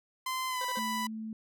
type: tone with pitch glide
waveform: sawtooth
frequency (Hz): 1034 to 990.7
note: C6 to B5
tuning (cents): -21 to +5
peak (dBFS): -28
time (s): 0.26-1.07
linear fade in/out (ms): 5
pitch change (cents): -74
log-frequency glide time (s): 0.48-0.62
type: tone bursts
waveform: 20% pulse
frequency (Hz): 518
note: C5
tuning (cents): -17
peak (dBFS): -34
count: 3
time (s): 0.61-0.791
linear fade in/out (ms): 2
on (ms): 37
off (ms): 35
type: tone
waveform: sine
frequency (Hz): 220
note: A3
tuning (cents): 0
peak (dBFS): -36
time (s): 0.77-1.33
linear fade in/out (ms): 2
effects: none